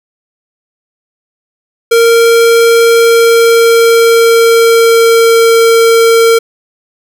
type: tone with pitch glide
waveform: square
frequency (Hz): 462.7 to 457.6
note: A#4 to A#4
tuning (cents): -13 to -32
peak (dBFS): -4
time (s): 1.91-6.39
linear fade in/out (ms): 10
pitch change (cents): -19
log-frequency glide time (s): 2.91-5.62
effects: none